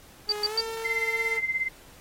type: tone with pitch glide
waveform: sawtooth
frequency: 418.1 to 450.7 Hz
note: G#4 to A4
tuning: +12 to +42 cents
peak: -28 dBFS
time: 0.27-1.41 s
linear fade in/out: 50 ms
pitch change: +130 cents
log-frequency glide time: 0.47-0.58 s
type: tone bursts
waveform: sine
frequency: 4638 Hz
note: D8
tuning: 22 cents flat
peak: -21 dBFS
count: 3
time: 0.29-0.606 s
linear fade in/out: 2 ms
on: 32 ms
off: 110 ms
type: tone with tremolo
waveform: sine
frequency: 2076 Hz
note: C7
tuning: 14 cents flat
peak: -22 dBFS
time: 0.84-1.69 s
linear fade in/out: 20 ms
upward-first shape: sine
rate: 17 Hz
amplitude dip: 75%
effects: pink hiss -52 dBFS RMS until 2 s + AAC 48 kbps